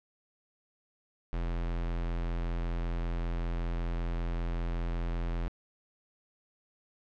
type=tone; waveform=square; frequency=42.61 Hz; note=F1; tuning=42 cents flat; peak=-31 dBFS; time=1.33-5.48 s; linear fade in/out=0 ms; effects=low-pass 3000 Hz 12 dB/octave